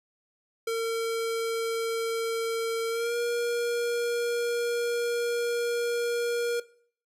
square tone with pitch glide, 455.7 to 474.5 Hz, A#4 to A#4, -39 to +31 cents, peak -27 dBFS, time 0.67-6.6 s, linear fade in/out 5 ms, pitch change +70 cents, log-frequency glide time 2.89-3.16 s, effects noise-tail reverb RT60 0.5 s tail -18 dB re dry + resampled to 32000 Hz

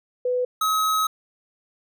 sine / square tone pair in turn, 498.1 / 1276.7 Hz, B4 / D#6, +15 / +44 cents, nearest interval octave + major third, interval 1629 cents, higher second, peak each -20 dBFS, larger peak neither, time 0.25-0.45 / 0.61-1.07 s, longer second, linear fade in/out 5 ms, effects none

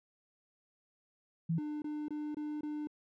sine tone, 164.81 Hz, E3, in tune, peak -29 dBFS, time 1.49-1.59 s, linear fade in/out 10 ms
triangle tone bursts, 299.8 Hz, D4, 36 cents sharp, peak -34 dBFS, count 5, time 1.58-2.872 s, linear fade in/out 2 ms, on 240 ms, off 23 ms
effects none

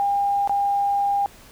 sine tone with dropouts, 804 Hz, G5, 44 cents sharp, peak -18 dBFS, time 0-1.26 s, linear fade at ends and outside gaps 0 ms, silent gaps 0.475-0.495 s, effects pink hiss -48 dBFS RMS until 1.51 s

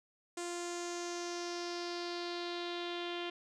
sawtooth tone with low-pass filter sweep, 348.1 Hz, F4, 6 cents flat, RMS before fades -40 dBFS, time 0.37-3.3 s, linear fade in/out 5 ms, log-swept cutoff 7900 to 3200 Hz, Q 3.8, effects none

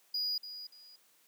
triangle tone with echo, 4903 Hz, D#8, 26 cents flat, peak -30 dBFS, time 0.14-0.38 s, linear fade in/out 5 ms, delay 290 ms, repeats 2, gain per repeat -11 dB, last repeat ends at 0.96 s, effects white hiss -67 dBFS RMS until 1.27 s + high-pass 200 Hz 12 dB/octave

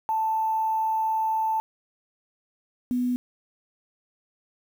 sine tone pair in turn, 882 / 247.5 Hz, A5 / B3, +4 / +4 cents, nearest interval octave + minor seventh, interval 2200 cents, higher first, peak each -22 dBFS, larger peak neither, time 0.09-1.6 / 2.91-3.16 s, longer first, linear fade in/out 0 ms, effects 8-bit

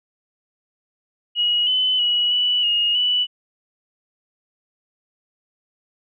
sine tone with pitch steps, 2902 / 3023 / 2920 / 2957 / 2861 / 2963 Hz, F#7 / F#7 / F#7 / F#7 / F7 / F#7, -34 / +36 / -24 / -2 / +41 / +2 cents, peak -16 dBFS, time 1.35-3.27 s, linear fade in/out 50 ms, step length 320 ms, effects none

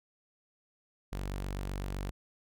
sawtooth tone, 47.83 Hz, G1, 42 cents flat, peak -31 dBFS, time 1.12-2.11 s, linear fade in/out 10 ms, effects none

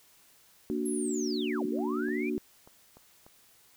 sine chord, Bb augmented, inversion none, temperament equal, 233.1 / 293.7 / 370 Hz, Bb3 / D4 / F#4, 0 / 0 / 0 cents, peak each -33 dBFS, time 0.7-2.38 s, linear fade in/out 0 ms
sine linear two-way sweep, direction down then up, 11350 to 171 to 2460 Hz, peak -37 dBFS, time 0.85-2.3 s, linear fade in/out 10 ms, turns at 1.65 s
click train, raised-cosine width 1 ms, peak -38 dBFS, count 6, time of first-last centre 1.79-3.265 s, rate 3.39 Hz
effects white hiss -61 dBFS RMS until 3.76 s

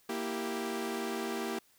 sawtooth chord, E diminished, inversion second, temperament equal, 233.1 / 329.6 / 392 Hz, Bb3 / E4 / G4, 0 / 0 / 0 cents, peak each -34 / -36 / -33 dBFS, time 0.09-1.59 s, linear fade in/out 5 ms, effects white hiss -66 dBFS RMS until 1.78 s

